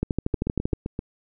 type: two click trains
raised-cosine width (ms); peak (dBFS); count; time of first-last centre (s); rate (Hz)
3; -10 / -15; 10 / 6; 0.03-0.733 / 0.34-0.991; 12.8 / 7.68
effects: none